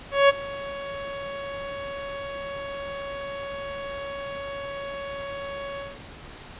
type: tone with ADSR envelope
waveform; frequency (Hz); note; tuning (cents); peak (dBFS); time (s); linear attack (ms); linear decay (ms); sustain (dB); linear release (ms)
sawtooth; 558; C#5; +11; -8; 0.11-5.99; 180; 25; -20; 200
effects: pink hiss -43 dBFS RMS until 6.59 s + resampled to 8000 Hz